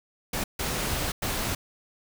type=noise bursts at uneven times; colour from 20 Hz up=pink; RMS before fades=-29 dBFS; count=3; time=0.33-0.44 / 0.59-1.12 / 1.22-1.55 s; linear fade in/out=5 ms; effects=none